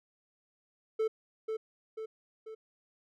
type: tone with echo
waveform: triangle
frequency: 440 Hz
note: A4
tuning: in tune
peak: -25 dBFS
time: 0.99-1.08 s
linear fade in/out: 10 ms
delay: 490 ms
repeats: 3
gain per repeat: -5 dB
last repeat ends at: 2.55 s
effects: none